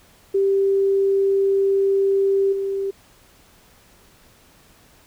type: tone with level steps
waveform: sine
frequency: 392 Hz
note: G4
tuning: in tune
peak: -15 / -21 dBFS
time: 0.34-2.91 s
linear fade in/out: 10 ms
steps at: 2.52 s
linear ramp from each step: 10 ms
effects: pink hiss -53 dBFS RMS until 5.06 s